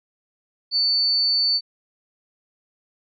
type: tone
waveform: sine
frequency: 4500 Hz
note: C#8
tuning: 25 cents sharp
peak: -17 dBFS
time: 0.71-1.61 s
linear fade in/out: 50 ms
effects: none